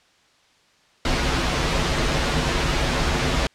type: noise with comb filter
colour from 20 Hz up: pink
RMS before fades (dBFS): -21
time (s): 1.05-3.47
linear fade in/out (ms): 2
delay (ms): 10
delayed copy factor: -0.65
effects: white hiss -58 dBFS RMS until 3.54 s + low-pass 5000 Hz 12 dB/octave